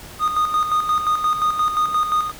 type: tone with tremolo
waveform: triangle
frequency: 1234 Hz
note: D#6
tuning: 15 cents flat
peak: -13 dBFS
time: 0.19-2.32 s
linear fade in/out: 50 ms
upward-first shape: square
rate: 5.7 Hz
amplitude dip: 55%
effects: pink hiss -39 dBFS RMS until 2.39 s